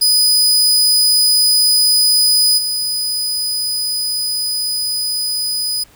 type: tone with level steps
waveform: sawtooth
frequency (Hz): 4978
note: D#8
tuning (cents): 0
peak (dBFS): -7 / -14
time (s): 0.01-5.84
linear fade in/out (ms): 10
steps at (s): 2.57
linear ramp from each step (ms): 20
effects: pink hiss -48 dBFS RMS until 5.95 s

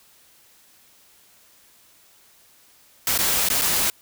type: noise with dropouts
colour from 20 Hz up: white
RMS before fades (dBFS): -21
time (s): 3.07-3.9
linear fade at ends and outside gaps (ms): 1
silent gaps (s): 3.177-3.188 / 3.487-3.501 / 3.614-3.619
effects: white hiss -55 dBFS RMS until 4.01 s

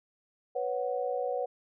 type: chord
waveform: sine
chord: B suspended second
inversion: none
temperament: equal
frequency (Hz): 493.9 / 554.4 / 740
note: B4 / C#5 / F#5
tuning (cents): 0 / 0 / 0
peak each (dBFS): -32 / -34 / -35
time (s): 0.55-1.46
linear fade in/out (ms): 10
effects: none

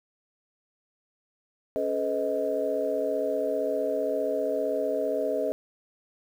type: tone cluster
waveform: sine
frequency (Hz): 278.3 / 430.7 / 506 / 628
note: C#4 / A4 / B4 / D#5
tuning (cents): +7 / -37 / +42 / +16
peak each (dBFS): -34 / -30 / -30 / -28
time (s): 1.76-5.52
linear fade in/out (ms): 0
effects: tanh soft clip ceiling -14 dBFS + 9-bit

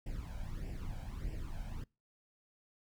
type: noise with flanger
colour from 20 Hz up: brown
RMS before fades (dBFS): -41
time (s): 0.06-1.84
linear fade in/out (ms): 5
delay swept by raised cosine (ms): 0.38 to 1.32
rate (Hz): 1.6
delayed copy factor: +0.75
effects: noise-tail reverb RT60 0.3 s tail -25 dB re dry

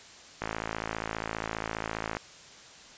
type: click train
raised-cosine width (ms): 0.5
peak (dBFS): -16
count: 97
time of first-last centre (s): 0.42-2.169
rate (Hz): 54.9
effects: white hiss -50 dBFS RMS until 2.97 s + resampled to 16000 Hz

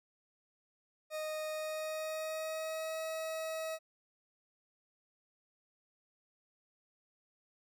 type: tone with pitch glide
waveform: 40% pulse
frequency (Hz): 620 to 640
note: D#5 to D#5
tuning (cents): -6 to +49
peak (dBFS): -36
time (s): 1.1-3.79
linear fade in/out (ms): 50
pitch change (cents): +55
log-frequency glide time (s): 1.51-3.01
effects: none

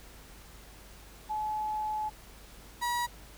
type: tone pair in turn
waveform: sine / 35% pulse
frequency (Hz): 856 / 962.8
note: A5 / B5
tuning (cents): -48 / -44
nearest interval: major second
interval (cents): 204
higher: second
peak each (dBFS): -30 / -27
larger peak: second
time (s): 1.29-2.1 / 2.81-3.07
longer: first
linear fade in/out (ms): 20
effects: added 50 Hz sine -52 dBFS peak until 3.37 s + pink hiss -53 dBFS RMS until 3.37 s

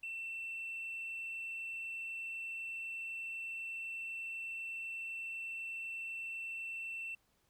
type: tone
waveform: triangle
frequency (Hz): 2688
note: E7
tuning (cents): +33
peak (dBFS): -37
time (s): 0.03-7.15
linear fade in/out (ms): 5
effects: tanh soft clip ceiling -36 dBFS + pink hiss -75 dBFS RMS until 7.49 s

